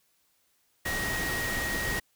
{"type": "tone in noise", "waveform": "sine", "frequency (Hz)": 1886, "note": "A#6", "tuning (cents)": 20, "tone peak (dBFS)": -31, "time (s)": [0.85, 2], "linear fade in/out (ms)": 10, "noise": "pink", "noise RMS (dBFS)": -33, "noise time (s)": [0.85, 2], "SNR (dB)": -1, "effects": ["white hiss -70 dBFS RMS until 2.15 s"]}